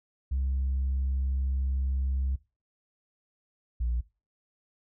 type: tone pair in turn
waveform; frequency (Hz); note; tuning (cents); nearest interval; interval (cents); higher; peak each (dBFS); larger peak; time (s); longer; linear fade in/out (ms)
sine; 66.5 / 59.24; C2 / A#1; +29 / +29; major second; 200; first; -24; neither; 0.31-2.36 / 3.8-4.01; first; 10
effects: noise-tail reverb RT60 0.3 s tail -21 dB re dry + tanh soft clip ceiling -23 dBFS

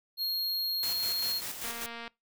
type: tone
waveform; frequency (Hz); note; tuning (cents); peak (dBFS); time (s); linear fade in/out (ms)
square; 4261; C8; +31; -29; 0.17-1.42; 50
type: noise with tremolo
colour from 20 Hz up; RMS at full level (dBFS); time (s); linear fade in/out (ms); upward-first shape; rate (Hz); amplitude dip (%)
white; -37; 0.83-1.86; 0; square; 5.1; 45
type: click train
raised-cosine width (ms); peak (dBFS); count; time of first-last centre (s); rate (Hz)
0.3; -26; 103; 1.64-2.078; 233
effects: noise-tail reverb RT60 0.2 s tail -23 dB re dry

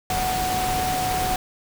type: tone in noise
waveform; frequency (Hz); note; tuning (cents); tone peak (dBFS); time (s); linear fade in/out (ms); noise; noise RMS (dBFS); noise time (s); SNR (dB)
sine; 740; F#5; 0; -23; 0.1-1.36; 2; pink; -27; 0.1-1.36; +1
effects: none

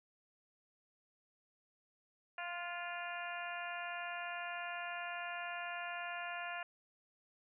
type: harmonic tone with a mistuned harmonic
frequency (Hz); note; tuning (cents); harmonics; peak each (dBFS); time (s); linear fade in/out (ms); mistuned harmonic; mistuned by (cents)
347.8; F4; -7; 2 / 3 / 4 / 5 / 6 / 7 / 8; -45 / -49 / -47 / -47 / -55 / -49 / -50; 2.38-6.63; 2; 4; +23
effects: none

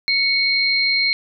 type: tone pair together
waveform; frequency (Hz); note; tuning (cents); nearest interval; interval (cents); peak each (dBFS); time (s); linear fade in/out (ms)
sine; 2217 / 4185; C#7 / C8; 0 / 0; major seventh; 1100; -18; 0.08-1.13; 0
effects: none

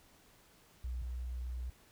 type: tone pair in turn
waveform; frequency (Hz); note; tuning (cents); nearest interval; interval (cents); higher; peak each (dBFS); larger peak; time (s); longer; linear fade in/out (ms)
sine; 61.74 / 61.74; B1 / B1; 0 / 0; unison; 0; neither; -36 / -37; first; 0.84-1.02 / 1.02-1.7; second; 5
effects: pink hiss -64 dBFS RMS until 1.91 s

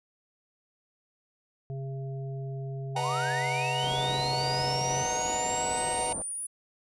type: harmonic tone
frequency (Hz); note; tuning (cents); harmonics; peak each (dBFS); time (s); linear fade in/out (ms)
135.1; C#3; -44; 1 / 3 / 5; -33 / -43 / -47; 1.7-5.03; 0
type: linear sweep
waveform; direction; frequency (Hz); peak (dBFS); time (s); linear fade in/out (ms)
sine; up; 756 to 9890; -32; 2.95-6.47; 10
type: chord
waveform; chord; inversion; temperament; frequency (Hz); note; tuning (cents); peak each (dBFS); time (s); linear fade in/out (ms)
45% pulse; B major seventh; none; equal; 493.9 / 622.3 / 740 / 932.3; B4 / D#5 / F#5 / A#5; 0 / 0 / 0 / 0; -37 / -39 / -33 / -33; 2.96-6.13; 5
type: low-pass noise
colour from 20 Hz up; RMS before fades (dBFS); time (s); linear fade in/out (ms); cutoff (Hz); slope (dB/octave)
white; -40; 3.83-6.22; 0; 810; 24
effects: resampled to 24000 Hz

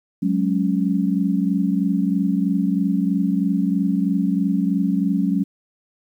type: chord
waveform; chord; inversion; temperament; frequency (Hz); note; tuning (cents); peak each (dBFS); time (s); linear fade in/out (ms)
sine; F# suspended second; none; just; 185 / 208.1 / 277.5; F#3 / G#3 / C#4; 0 / +4 / +2; -20 / -22 / -22; 0.22-5.44; 10
effects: 9-bit

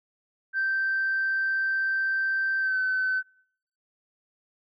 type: tone with pitch glide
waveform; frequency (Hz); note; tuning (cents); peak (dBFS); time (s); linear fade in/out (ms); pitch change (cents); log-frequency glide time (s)
sine; 1561 to 1521.8; G6 to F#6; -8 to +48; -22; 0.53-3.23; 50; -44; 2.59-2.78
effects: noise-tail reverb RT60 0.6 s tail -23 dB re dry + tanh soft clip ceiling -19 dBFS

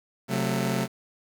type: chord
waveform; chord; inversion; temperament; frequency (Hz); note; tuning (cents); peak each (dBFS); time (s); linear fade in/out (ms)
sawtooth; F# diminished; second; just; 133.2 / 185 / 222; C3 / F#3 / A3; +31 / 0 / +16; -25; 0.28-0.88; 50
effects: 8-bit

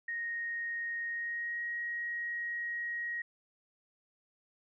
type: tone with pitch glide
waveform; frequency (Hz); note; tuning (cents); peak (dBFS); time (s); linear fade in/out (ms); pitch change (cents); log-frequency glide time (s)
sine; 1864.7 to 1889.6; A#6 to A#6; 0 to +23; -34; 0.08-3.22; 5; +23; 1.09-1.63
effects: none

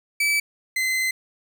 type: tone pair in turn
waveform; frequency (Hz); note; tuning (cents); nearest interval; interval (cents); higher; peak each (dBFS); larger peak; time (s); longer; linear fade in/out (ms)
40% pulse; 2304 / 2053; D7 / C7; -34 / -33; major second; 199; first; -18 / -20; first; 0.2-0.4 / 0.76-1.11; second; 5
effects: none

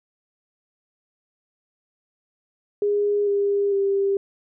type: tone with pitch steps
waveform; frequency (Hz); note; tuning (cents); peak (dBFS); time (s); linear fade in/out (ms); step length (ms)
sine; 410.6 / 402.8 / 395.2; G#4 / G4 / G4; -20 / +47 / +14; -18; 2.82-4.17; 2; 450
effects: none

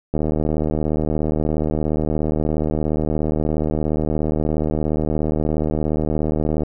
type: click train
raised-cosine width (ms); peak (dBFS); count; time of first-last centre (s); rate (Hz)
2; -8; 501; 0.14-6.634; 77
effects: none

